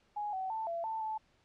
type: tone with pitch steps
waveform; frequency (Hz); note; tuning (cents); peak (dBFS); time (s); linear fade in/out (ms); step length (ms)
sine; 832 / 757 / 885 / 676 / 887 / 872; G#5 / F#5 / A5 / E5 / A5 / A5; +3 / +39 / +10 / +43 / +14 / -16; -34; 0.16-1.18; 10; 170
effects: pink hiss -70 dBFS RMS until 1.44 s + low-pass 5000 Hz 12 dB/octave